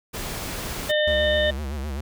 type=noise; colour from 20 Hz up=pink; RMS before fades=-31 dBFS; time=0.13-0.92 s; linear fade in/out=20 ms
type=harmonic tone; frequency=605 Hz; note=D#5; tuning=49 cents flat; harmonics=1 / 3 / 5 / 6; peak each=-20 / -25 / -30 / -28 dBFS; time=0.89-1.51 s; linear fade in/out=10 ms
type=tone with vibrato; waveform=square; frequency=71 Hz; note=C#2; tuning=42 cents sharp; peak=-28 dBFS; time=1.07-2.01 s; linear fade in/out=5 ms; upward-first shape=sine; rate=7.8 Hz; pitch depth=130 cents each way
effects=none